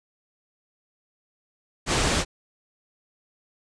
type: low-pass noise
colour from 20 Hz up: pink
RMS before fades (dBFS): -23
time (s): 1.86-2.25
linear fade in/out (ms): 50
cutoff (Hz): 9100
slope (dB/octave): 48
effects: none